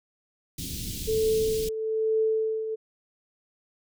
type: band-stop noise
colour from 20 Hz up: pink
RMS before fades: -34 dBFS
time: 0.58-1.69 s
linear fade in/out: 5 ms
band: 300 to 3200 Hz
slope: 24 dB/octave
type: tone with tremolo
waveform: sine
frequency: 440 Hz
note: A4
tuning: in tune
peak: -20 dBFS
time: 1.07-2.76 s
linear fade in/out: 20 ms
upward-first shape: triangle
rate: 1.1 Hz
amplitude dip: 65%
effects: none